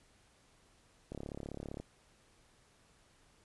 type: click train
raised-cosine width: 2 ms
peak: -29 dBFS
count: 25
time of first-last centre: 1.12-1.8 s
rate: 35.3 Hz
effects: pink hiss -67 dBFS RMS until 3.44 s + resampled to 24000 Hz